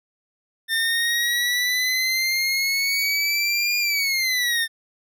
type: exponential two-way sweep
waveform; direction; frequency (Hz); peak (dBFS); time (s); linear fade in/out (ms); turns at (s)
25% pulse; up then down; 1800 to 2423 to 1800; -16; 0.68-4.68; 50; 3.78
effects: none